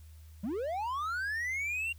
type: linear sweep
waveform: triangle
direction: up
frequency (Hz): 177.7 to 2794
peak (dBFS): -30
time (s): 0.43-1.93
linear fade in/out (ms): 10
effects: added 78 Hz sine -49 dBFS peak until 1.98 s + white hiss -65 dBFS RMS until 1.98 s